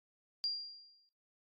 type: tone with exponential decay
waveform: sine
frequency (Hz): 4776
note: D8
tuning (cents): +28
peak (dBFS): -31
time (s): 0.44-1.09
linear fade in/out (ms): 0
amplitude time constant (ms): 140
effects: noise-tail reverb RT60 0.4 s tail -17 dB re dry + AAC 64 kbps